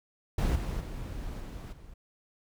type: noise with level steps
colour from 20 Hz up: brown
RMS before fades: -27 / -33 / -38 / -40 / -50 dBFS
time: 0.38-1.94 s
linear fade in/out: 5 ms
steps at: 0.55 / 0.8 / 1.4 / 1.72 s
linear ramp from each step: 10 ms
effects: none